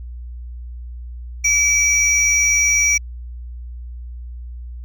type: tone pair together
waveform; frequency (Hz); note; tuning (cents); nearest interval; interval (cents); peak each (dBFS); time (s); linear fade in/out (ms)
triangle; 2300 / 5792; D7 / F#8; -37 / -38; octave + major third; 1599; -14; 1.44-2.98; 10
effects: tanh soft clip ceiling -4 dBFS + added 60 Hz sine -29 dBFS peak until 4.84 s